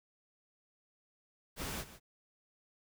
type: noise with echo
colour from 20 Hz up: pink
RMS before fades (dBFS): -40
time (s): 1.56-1.85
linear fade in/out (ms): 50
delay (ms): 150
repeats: 1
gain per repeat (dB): -14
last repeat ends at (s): 2
effects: none